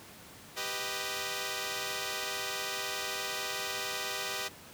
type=chord; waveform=5% pulse; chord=G augmented; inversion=none; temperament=equal; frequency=392 / 493.9 / 622.3 Hz; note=G4 / B4 / D#5; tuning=0 / 0 / 0 cents; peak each=-27 dBFS; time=0.56-4.49 s; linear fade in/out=20 ms; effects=pink hiss -51 dBFS RMS until 4.73 s + high-pass 100 Hz 12 dB/octave